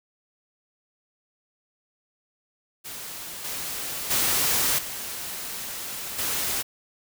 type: noise with level steps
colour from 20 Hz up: white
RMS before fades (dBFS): -37 / -32 / -23 / -34 / -27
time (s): 2.84-6.63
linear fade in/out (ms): 20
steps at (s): 3.44 / 4.1 / 4.78 / 6.18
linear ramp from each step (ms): 10
effects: none